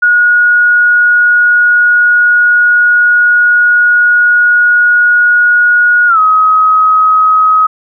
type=tone with pitch glide; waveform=sine; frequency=1448 to 1267.9 Hz; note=F#6 to D#6; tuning=-38 to +32 cents; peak=-4 dBFS; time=0.02-7.67 s; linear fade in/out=10 ms; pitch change=-230 cents; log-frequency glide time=6.07-6.19 s; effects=none